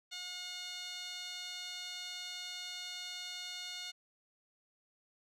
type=tone with band-pass filter; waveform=15% pulse; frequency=721 Hz; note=F#5; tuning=45 cents flat; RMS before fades=-44 dBFS; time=0.11-3.92 s; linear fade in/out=20 ms; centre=4400 Hz; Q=6.4; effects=none